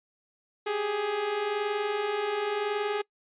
sawtooth tone pair together, 396.5 / 417.4 Hz, G4 / G#4, +20 / +9 cents, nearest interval minor second, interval 89 cents, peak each -31 / -24 dBFS, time 0.66-3.02 s, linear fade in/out 10 ms, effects noise-tail reverb RT60 0.1 s tail -24 dB re dry + resampled to 8000 Hz

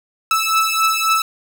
sawtooth beating tone pair, 1309 / 1312.7 Hz, E6 / E6, -13 / -8 cents, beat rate 3.7 Hz, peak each -14 / -14 dBFS, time 0.31-1.22 s, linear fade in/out 2 ms, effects none

